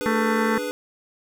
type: chord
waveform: square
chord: G# diminished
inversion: second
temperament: equal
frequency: 293.7 / 415.3 / 493.9 Hz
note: D4 / G#4 / B4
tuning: 0 / 0 / 0 cents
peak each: -33 / -33 / -29 dBFS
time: 0.01-0.71 s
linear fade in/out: 0 ms
type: harmonic tone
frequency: 222.4 Hz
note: A3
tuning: 19 cents sharp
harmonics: 1 / 2 / 4 / 5 / 6 / 7 / 8 / 9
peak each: -23 / -26 / -29 / -30 / -31 / -31 / -32 / -33 dBFS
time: 0.06-0.58 s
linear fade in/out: 0 ms
effects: none